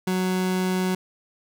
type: tone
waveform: 30% pulse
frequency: 185 Hz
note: F#3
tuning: in tune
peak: -19 dBFS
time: 0.07-0.95 s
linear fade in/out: 5 ms
effects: none